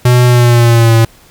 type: tone with pitch glide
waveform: square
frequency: 123.47 to 113.88 Hz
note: B2 to A#2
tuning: 0 to -40 cents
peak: -5 dBFS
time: 0.05-1.05 s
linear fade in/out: 5 ms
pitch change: -140 cents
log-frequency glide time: 0.26-0.94 s
effects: pink hiss -43 dBFS RMS until 1.3 s